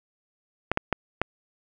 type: clicks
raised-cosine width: 0.5 ms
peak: -7 dBFS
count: 4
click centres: 0.716 / 0.774 / 0.927 / 1.216 s
effects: none

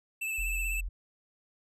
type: tone with vibrato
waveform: square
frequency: 2637 Hz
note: E7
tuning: in tune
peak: -32 dBFS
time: 0.21-0.81 s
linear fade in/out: 10 ms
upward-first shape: sine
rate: 16 Hz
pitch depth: 29 cents each way
type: tone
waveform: sine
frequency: 43.65 Hz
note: F1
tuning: in tune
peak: -32 dBFS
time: 0.38-0.89 s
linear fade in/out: 10 ms
effects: none

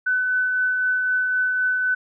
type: tone with tremolo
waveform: sine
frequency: 1505 Hz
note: F#6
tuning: 29 cents sharp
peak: -17 dBFS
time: 0.06-1.95 s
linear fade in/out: 10 ms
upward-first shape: triangle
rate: 3.9 Hz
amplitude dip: 30%
effects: none

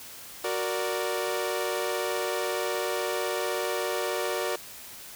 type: chord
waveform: sawtooth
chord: Gb augmented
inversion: none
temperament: equal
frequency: 370 / 466.2 / 587.3 Hz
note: Gb4 / Bb4 / D5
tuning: 0 / 0 / 0 cents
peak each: -28 dBFS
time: 0.44-4.56 s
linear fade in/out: 5 ms
effects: white hiss -44 dBFS RMS until 5.15 s

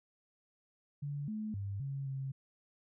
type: tone with pitch steps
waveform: sine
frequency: 143.7 / 215.2 / 99.4 / 137.7 / 134.8 Hz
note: D3 / A3 / G2 / C#3 / C#3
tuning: -37 / -38 / +25 / -11 / -48 cents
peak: -36 dBFS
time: 1.02-2.32 s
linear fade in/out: 10 ms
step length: 260 ms
effects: none

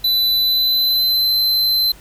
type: tone with pitch glide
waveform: square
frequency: 3994 to 4076 Hz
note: B7 to C8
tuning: +19 to -46 cents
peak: -14 dBFS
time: 0.04-1.92 s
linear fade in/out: 5 ms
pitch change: +35 cents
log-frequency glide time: 0.36-1.37 s
effects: added 50 Hz sine -42 dBFS peak until 2 s + pink hiss -45 dBFS RMS until 2 s

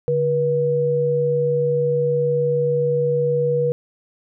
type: tone pair together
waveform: sine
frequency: 145.27 / 483.3 Hz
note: D3 / B4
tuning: -19 / -38 cents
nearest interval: octave + major sixth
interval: 2081 cents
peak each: -23 / -17 dBFS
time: 0.08-3.72 s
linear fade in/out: 0 ms
effects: none

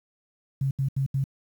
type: tone bursts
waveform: sine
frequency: 135.7 Hz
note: C#3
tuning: 36 cents flat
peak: -22 dBFS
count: 4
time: 0.61-1.241 s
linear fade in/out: 5 ms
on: 100 ms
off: 77 ms
effects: 9-bit

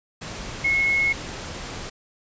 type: tone in noise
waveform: sine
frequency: 2177 Hz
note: C#7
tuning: 32 cents flat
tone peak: -18 dBFS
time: 0.64-1.13 s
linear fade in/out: 10 ms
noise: pink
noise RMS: -34 dBFS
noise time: 0.21-1.9 s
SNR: +13 dB
effects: resampled to 16000 Hz

